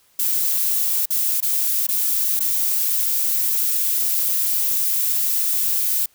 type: noise with dropouts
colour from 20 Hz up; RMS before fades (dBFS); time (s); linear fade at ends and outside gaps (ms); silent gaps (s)
violet; -20; 0.19-6.06; 5; 1.057-1.104 / 1.404-1.426 / 1.868-1.887 / 2.394-2.403
effects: white hiss -58 dBFS RMS until 6.14 s